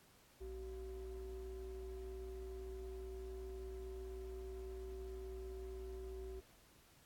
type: ring-modulated tone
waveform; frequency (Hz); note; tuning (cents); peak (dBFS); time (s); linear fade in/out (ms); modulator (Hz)
triangle; 160; D#3; +49; -40; 0.4-6.41; 20; 219
effects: pink hiss -67 dBFS RMS until 7.05 s + AAC 64 kbps